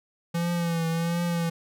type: tone with vibrato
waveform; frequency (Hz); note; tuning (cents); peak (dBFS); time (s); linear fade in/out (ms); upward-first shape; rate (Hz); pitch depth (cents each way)
square; 168.5; E3; +38; -25; 0.34-1.5; 10; triangle; 1.4; 53
effects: none